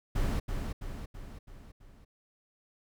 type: noise with echo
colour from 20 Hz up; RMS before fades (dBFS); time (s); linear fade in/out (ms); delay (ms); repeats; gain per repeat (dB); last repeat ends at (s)
brown; -29; 0.15-0.4; 10; 330; 5; -5; 2.05
effects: none